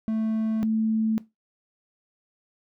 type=tone pair in turn; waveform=triangle / sine; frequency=220.4 / 220.4 Hz; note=A3 / A3; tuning=+3 / +3 cents; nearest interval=unison; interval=0 cents; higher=neither; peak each=-21 dBFS; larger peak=neither; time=0.08-0.63 / 0.63-1.18 s; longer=neither; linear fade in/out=0 ms; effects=noise-tail reverb RT60 0.2 s tail -18 dB re dry